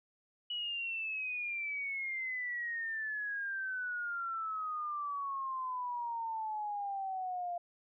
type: exponential sweep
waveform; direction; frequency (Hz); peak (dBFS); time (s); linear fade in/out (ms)
sine; down; 2942 to 693; -35; 0.5-7.58; 5
effects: none